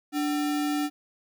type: tone with sample-and-hold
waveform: sine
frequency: 293.7 Hz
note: D4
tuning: in tune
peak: -24 dBFS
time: 0.12-0.9 s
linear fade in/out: 50 ms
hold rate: 1050 Hz
effects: none